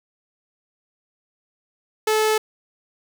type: tone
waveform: sawtooth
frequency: 433.4 Hz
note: A4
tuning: 26 cents flat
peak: -13 dBFS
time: 2.07-2.38 s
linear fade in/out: 5 ms
effects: none